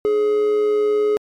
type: tone with amplitude modulation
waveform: triangle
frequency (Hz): 420.7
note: G#4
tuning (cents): +22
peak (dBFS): -11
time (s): 0.05-1.17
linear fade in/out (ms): 0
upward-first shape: sine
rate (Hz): 119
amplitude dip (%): 35
effects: MP3 96 kbps

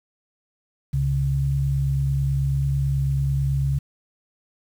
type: tone pair together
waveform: sine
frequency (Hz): 68.25 / 137.4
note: C#2 / C#3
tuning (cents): -26 / -15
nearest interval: octave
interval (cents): 1211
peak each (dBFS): -25 / -20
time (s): 0.93-3.79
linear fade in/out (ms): 10
effects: 8-bit

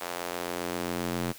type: tone with high-pass filter sweep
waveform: square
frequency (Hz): 43.72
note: F1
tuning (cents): +3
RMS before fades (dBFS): -33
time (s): 0-1.33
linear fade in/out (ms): 20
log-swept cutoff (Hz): 670 to 170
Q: 0.99
effects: white hiss -48 dBFS RMS until 1.38 s

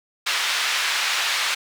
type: band-pass noise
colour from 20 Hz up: white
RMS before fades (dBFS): -23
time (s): 0.26-1.55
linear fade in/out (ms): 10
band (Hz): 1200 to 3600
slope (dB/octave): 12
effects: none

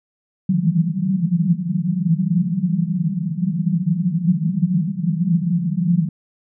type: band-pass noise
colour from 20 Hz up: pink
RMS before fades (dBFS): -19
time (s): 0.49-6.09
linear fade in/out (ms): 5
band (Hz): 160 to 190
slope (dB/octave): 96
effects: none

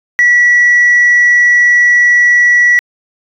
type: tone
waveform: sine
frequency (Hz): 1943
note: B6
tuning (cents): -29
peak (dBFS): -3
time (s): 0.19-2.79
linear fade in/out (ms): 0
effects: tanh soft clip ceiling -2 dBFS

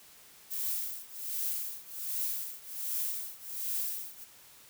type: noise with tremolo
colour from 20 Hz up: violet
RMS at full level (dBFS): -32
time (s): 0.5-4.25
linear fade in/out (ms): 20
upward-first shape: triangle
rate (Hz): 1.3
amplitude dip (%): 95
effects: white hiss -56 dBFS RMS until 4.69 s

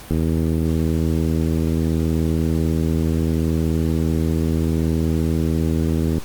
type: click train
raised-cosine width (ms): 3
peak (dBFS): -8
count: 491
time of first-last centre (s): 0.11-6.182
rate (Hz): 80.7
effects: pink hiss -39 dBFS RMS until 6.24 s + Opus 48 kbps

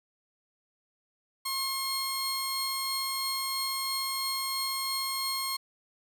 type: tone pair together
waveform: sawtooth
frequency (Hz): 1073 / 4289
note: C6 / C8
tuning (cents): +43 / +42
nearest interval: 2 octaves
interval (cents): 2399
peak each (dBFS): -30 / -29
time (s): 1.45-5.57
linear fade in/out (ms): 10
effects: none

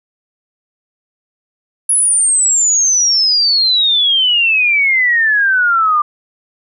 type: exponential sweep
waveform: sine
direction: down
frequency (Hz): 10560 to 1185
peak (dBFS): -9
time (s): 1.89-6.02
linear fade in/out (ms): 5
effects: none

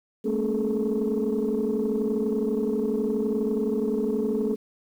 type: tone cluster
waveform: sine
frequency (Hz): 208.6 / 227.8 / 276.7 / 425.8 / 457.9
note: G#3 / A#3 / C#4 / G#4 / A#4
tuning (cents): +8 / -40 / -3 / +43 / -31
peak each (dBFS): -29 / -27 / -30 / -25 / -34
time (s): 0.24-4.56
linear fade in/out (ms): 20
effects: tanh soft clip ceiling -17 dBFS + 9-bit

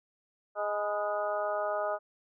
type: harmonic tone with a mistuned harmonic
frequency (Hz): 207.7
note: G#3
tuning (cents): 0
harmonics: 2 / 3 / 4 / 5 / 6 / 7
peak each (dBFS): -41 / -31 / -37 / -43 / -36 / -42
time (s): 0.55-1.99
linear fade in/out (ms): 50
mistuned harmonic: 5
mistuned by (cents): -65
effects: none

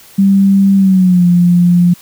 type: tone with pitch glide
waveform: sine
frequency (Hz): 196 to 175.63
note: G3 to F3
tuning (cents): 0 to +10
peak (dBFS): -5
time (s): 0.18-1.94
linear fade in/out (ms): 10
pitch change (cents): -190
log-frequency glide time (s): 0.76-1.25
effects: white hiss -40 dBFS RMS until 2.01 s

